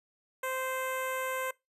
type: tone with notch filter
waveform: 10% pulse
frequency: 520 Hz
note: C5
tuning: 11 cents flat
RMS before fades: -34 dBFS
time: 0.43-1.51 s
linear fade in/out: 5 ms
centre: 4300 Hz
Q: 0.52
effects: noise-tail reverb RT60 0.2 s tail -22 dB re dry + resampled to 32000 Hz